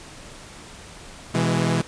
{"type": "chord", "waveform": "sawtooth", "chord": "E major", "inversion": "second", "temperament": "equal with one note detuned", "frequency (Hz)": [125.85, 164.81, 207.7], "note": ["B2", "E3", "G#3"], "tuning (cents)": [33, 0, 0], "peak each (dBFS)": [-20, -18, -22], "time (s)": [1.34, 1.82], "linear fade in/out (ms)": 10, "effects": ["pink hiss -42 dBFS RMS until 1.87 s", "resampled to 22050 Hz"]}